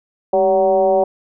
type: tone with frequency modulation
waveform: sine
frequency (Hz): 570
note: C#5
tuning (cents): +48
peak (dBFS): -11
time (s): 0.33-1.04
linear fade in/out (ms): 5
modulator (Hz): 183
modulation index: 1.1
effects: none